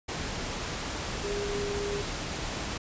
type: tone in noise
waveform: sine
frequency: 406.8 Hz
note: G#4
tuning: 36 cents flat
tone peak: -31 dBFS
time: 1.23-2.02 s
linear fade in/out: 10 ms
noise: pink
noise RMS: -34 dBFS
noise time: 0.08-2.78 s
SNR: 0 dB
effects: resampled to 16000 Hz